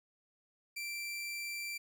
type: tone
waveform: sawtooth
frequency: 2349 Hz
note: D7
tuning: in tune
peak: -35 dBFS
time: 0.76-1.78 s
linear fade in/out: 10 ms
effects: none